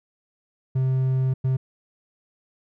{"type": "tone bursts at uneven times", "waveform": "triangle", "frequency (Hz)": 130.81, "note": "C3", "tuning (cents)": 0, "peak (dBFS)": -17, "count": 2, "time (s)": [[0.75, 1.34], [1.44, 1.57]], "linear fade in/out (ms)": 10, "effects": []}